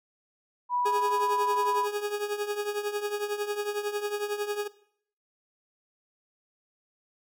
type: tone with pitch glide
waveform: sine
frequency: 981 to 989 Hz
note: B5 to B5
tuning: -12 to +2 cents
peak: -25 dBFS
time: 0.69-1.88 s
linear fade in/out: 50 ms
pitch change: +14 cents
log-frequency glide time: 0.89-1.16 s
type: tone with tremolo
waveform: 40% pulse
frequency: 414.1 Hz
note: G#4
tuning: 5 cents flat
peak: -25 dBFS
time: 0.85-4.68 s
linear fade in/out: 10 ms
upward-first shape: triangle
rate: 11 Hz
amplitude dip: 80%
effects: noise-tail reverb RT60 0.6 s tail -17 dB re dry

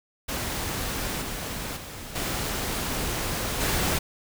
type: noise with level steps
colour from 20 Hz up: pink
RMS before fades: -30 / -33 / -39 / -29 / -25 dBFS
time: 0.28-3.99 s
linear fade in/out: 10 ms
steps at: 1.21 / 1.76 / 2.15 / 3.6 s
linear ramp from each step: 10 ms
effects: none

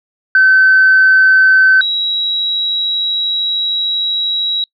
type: tone pair in turn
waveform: sine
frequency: 1532 / 3869 Hz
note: G6 / B7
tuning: -40 / -36 cents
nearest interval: octave + major third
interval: 1604 cents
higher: second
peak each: -4 / -13 dBFS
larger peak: first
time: 0.35-1.81 / 1.81-4.64 s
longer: second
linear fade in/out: 2 ms
effects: noise-tail reverb RT60 0.1 s tail -25 dB re dry + tanh soft clip ceiling -1 dBFS

